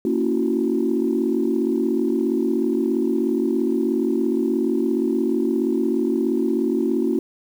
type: chord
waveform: sine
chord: F# dominant seventh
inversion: first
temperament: just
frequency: 231.2 / 277.5 / 333 / 370 Hz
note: A#3 / C#4 / E4 / F#4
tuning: -14 / +2 / +18 / 0 cents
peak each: -23 dBFS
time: 0.05-7.19 s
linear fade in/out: 2 ms
effects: tanh soft clip ceiling -9 dBFS + 8-bit